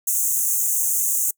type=high-pass noise; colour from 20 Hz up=pink; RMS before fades=-21 dBFS; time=0.07-1.31 s; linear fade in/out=5 ms; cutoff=6300 Hz; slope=96 dB/octave; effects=noise-tail reverb RT60 0.1 s tail -26 dB re dry